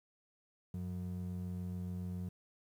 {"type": "ring-modulated tone", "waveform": "triangle", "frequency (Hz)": 136.9, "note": "C#3", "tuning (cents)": -21, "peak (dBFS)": -33, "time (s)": [0.74, 2.29], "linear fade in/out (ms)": 2, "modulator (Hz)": 43.6, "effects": ["11-bit"]}